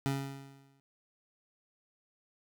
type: tone with exponential decay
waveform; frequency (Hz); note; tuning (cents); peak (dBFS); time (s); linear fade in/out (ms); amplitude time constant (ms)
25% pulse; 137.3; C#3; -16; -24; 0.06-0.8; 0; 160
effects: none